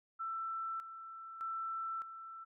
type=tone with tremolo; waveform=sine; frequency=1333 Hz; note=E6; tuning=19 cents sharp; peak=-37 dBFS; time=0.19-2.45 s; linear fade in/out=20 ms; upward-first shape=square; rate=0.82 Hz; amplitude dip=65%; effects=none